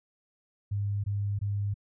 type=tone bursts; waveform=sine; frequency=101.4 Hz; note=G#2; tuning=41 cents flat; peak=-27 dBFS; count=3; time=0.71-1.742 s; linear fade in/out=10 ms; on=330 ms; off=21 ms; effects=none